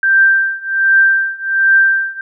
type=tone with tremolo; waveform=sine; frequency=1572 Hz; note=G6; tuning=4 cents sharp; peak=-5 dBFS; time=0.03-2.21 s; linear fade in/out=2 ms; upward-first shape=triangle; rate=1.3 Hz; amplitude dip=95%; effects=none